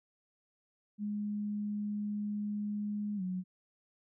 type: tone with pitch glide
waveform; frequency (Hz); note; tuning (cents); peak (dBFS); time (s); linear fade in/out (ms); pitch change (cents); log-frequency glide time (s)
sine; 207.7 to 183.97; G#3 to F#3; 0 to -10; -33; 0.98-3.44; 50; -210; 3.16-3.22
effects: none

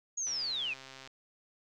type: linear sweep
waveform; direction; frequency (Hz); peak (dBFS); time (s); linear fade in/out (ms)
sine; down; 6730 to 2387; -32; 0.17-0.74; 10
type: click train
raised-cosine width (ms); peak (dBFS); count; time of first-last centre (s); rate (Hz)
0.2; -31; 108; 0.27-1.075; 133
effects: none

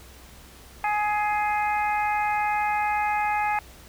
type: harmonic tone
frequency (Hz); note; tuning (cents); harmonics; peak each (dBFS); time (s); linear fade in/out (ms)
418.9; G#4; +15; 2 / 3 / 4 / 5 / 6; -23 / -33 / -33 / -32 / -34; 0.84-3.59; 2
effects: added 63 Hz sine -49 dBFS peak until 3.88 s + pink hiss -49 dBFS RMS until 3.88 s

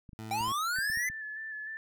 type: clicks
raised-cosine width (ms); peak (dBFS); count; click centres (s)
5; -36; 8; 0.092 / 0.132 / 0.409 / 0.479 / 0.787 / 0.9 / 0.973 / 1.1
type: tone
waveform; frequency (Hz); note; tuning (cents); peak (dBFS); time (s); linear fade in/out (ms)
20% pulse; 110; A2; 0; -35; 0.19-0.52; 0
type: linear sweep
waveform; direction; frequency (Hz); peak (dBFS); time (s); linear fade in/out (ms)
square; up; 764 to 2052; -30; 0.31-1.09; 2
type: tone with vibrato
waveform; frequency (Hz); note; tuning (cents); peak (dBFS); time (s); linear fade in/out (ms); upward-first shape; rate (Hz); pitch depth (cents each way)
sine; 1743; A6; -17; -37; 0.76-1.77; 0; square; 3.3; 24
effects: none

